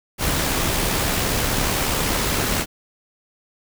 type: noise with amplitude modulation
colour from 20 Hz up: pink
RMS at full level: -20 dBFS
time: 0.18-2.66 s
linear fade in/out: 50 ms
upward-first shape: sine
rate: 71.3 Hz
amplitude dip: 30%
effects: none